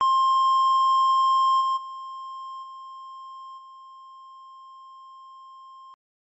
triangle tone with level steps, 1059 Hz, C6, 21 cents sharp, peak -15 / -19 / -32 / -36 / -41 dBFS, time 0.01-5.94 s, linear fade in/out 0 ms, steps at 1.6 / 1.76 / 2.62 / 3.57 s, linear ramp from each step 20 ms, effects MP3 32 kbps

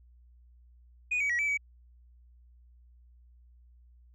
sine tone with pitch steps, 2470 / 2270 / 1919 / 2309 / 2271 Hz, D#7 / C#7 / A#6 / D7 / C#7, -13 / +41 / +50 / -30 / +41 cents, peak -24 dBFS, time 1.11-1.575 s, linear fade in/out 10 ms, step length 93 ms, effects tanh soft clip ceiling -25 dBFS + added 60 Hz sine -55 dBFS peak until 4.14 s

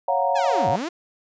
sine chord, Gb major seventh, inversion second, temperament equal, 554.4 / 698.5 / 740 / 932.3 Hz, Db5 / F5 / Gb5 / Bb5, 0 / 0 / 0 / 0 cents, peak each -24 dBFS, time 0.08-0.76 s, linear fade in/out 5 ms
sawtooth linear two-way sweep, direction down then up, 880 to 89.1 to 364.3 Hz, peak -22 dBFS, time 0.35-0.89 s, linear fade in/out 10 ms, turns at 0.69 s
effects resampled to 16000 Hz

